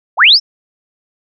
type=linear sweep; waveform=sine; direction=up; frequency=548 to 5588 Hz; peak=-3 dBFS; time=0.17-0.4 s; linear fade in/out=50 ms; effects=none